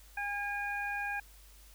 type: harmonic tone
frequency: 813 Hz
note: G#5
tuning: 37 cents flat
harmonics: 1 / 2 / 3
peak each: -38 / -36 / -40 dBFS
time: 0.17-1.2 s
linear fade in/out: 5 ms
effects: added 50 Hz sine -55 dBFS peak until 1.74 s + white hiss -60 dBFS RMS until 1.74 s